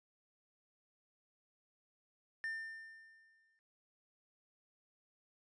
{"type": "tone with exponential decay", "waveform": "triangle", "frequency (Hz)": 1800, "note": "A6", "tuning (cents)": 39, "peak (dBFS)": -35, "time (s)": [2.44, 3.59], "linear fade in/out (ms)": 0, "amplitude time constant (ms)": 250, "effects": ["noise-tail reverb RT60 0.3 s tail -25 dB re dry", "resampled to 22050 Hz"]}